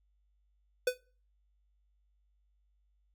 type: tone with exponential decay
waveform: square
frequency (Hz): 500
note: B4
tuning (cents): +21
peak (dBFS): -24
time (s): 0.87-0.98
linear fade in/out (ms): 5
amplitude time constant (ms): 23
effects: noise-tail reverb RT60 0.4 s tail -23 dB re dry + added 50 Hz sine -69 dBFS peak until 3.14 s